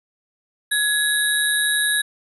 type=tone cluster; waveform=sine; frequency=1678 / 3711 / 3862 / 8990 / 11230 Hz; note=G#6 / A#7 / B7 / C#9 / F9; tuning=+17 / -9 / -39 / +23 / +8 cents; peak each=-20 / -28 / -25 / -27 / -24 dBFS; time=0.71-2.02 s; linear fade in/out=10 ms; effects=none